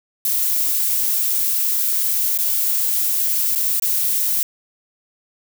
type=noise with dropouts; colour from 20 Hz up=violet; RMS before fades=-19 dBFS; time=0.25-4.43 s; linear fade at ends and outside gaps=1 ms; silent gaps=2.376-2.387 / 3.551-3.558 / 3.798-3.822 s; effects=none